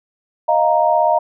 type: chord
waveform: sine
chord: Eb suspended second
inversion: none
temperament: equal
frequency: 622.3 / 698.5 / 932.3 Hz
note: Eb5 / F5 / Bb5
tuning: 0 / 0 / 0 cents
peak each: -16 dBFS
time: 0.48-1.19 s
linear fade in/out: 10 ms
effects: none